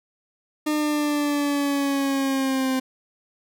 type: linear sweep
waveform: 40% pulse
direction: down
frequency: 303.9 to 260 Hz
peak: -20 dBFS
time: 0.66-2.8 s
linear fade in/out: 10 ms
effects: none